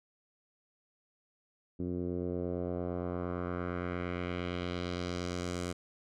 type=tone with low-pass filter sweep; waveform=10% pulse; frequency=88.7 Hz; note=F2; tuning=27 cents sharp; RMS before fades=-36 dBFS; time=1.79-5.73 s; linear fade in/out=10 ms; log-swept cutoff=300 to 8700 Hz; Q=1.6; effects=none